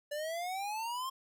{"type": "exponential sweep", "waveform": "square", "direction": "up", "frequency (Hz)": [578, 1072], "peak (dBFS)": -36, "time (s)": [0.11, 1.1], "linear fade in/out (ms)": 10, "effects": []}